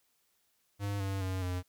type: tone with pitch steps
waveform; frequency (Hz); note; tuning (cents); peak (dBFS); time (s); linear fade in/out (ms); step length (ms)
square; 101 / 97.33 / 93.8 / 90.4; G#2 / G2 / F#2 / F#2; -48 / -12 / +24 / -40; -33; 0.79-1.63; 50; 210
effects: white hiss -74 dBFS RMS until 1.68 s